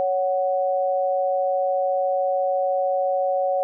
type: tone pair together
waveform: sine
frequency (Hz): 556 / 742.2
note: C#5 / F#5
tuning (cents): +5 / +5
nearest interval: perfect fourth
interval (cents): 500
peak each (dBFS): -21 / -23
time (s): 0-3.63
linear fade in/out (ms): 0
effects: none